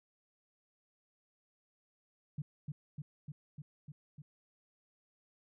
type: tone with echo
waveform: sine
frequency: 146.83 Hz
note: D3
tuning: in tune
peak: -35 dBFS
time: 2.38-2.42 s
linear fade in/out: 5 ms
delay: 300 ms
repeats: 6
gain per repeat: -2 dB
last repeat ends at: 4.22 s
effects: none